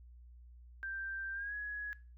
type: tone with pitch glide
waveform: sine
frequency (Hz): 1573 to 1676.2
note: G6 to G#6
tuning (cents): +6 to +16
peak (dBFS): -38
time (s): 0.83-1.93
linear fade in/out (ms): 0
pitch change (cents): +110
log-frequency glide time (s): 1.33-1.54
effects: noise-tail reverb RT60 0.4 s tail -21 dB re dry + added 60 Hz sine -53 dBFS peak until 2.17 s